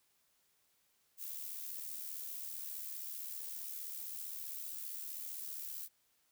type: noise with amplitude modulation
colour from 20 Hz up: violet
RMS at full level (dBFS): -42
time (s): 1.17-5.89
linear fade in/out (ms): 50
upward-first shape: sine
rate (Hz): 75.3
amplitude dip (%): 50
effects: white hiss -75 dBFS RMS until 6.31 s